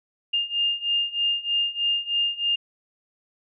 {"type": "beating tone pair", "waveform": "sine", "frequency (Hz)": [2814, 2817.2], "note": ["F7", "F7"], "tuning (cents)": [12, 14], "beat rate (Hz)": 3.2, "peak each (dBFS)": [-26, -24], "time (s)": [0.33, 2.56], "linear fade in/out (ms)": 10, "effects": []}